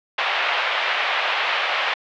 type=band-pass noise; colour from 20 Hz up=white; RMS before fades=-22 dBFS; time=0.18-1.94 s; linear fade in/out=5 ms; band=580 to 3100 Hz; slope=24 dB/octave; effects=low-pass 5000 Hz 12 dB/octave